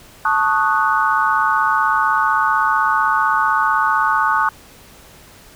sine chord, D# half-diminished seventh, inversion second, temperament equal, 880 / 1108.7 / 1244.5 / 1480 Hz, A5 / C#6 / D#6 / F#6, 0 / 0 / 0 / 0 cents, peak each -19 dBFS, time 0.25-4.49 s, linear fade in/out 2 ms, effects pink hiss -44 dBFS RMS until 5.55 s

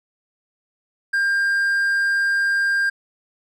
triangle tone, 1599 Hz, G6, 34 cents sharp, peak -15 dBFS, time 1.13-2.9 s, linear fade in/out 10 ms, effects none

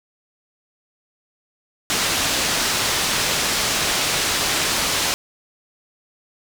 white low-pass noise, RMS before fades -21 dBFS, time 1.9-5.14 s, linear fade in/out 0 ms, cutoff 6300 Hz, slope 12 dB/octave, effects none

